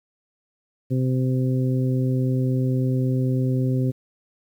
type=harmonic tone; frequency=129.1 Hz; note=C3; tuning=23 cents flat; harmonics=1 / 2 / 3 / 4; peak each=-20 / -25 / -31 / -34 dBFS; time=0.9-3.92 s; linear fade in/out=20 ms; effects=9-bit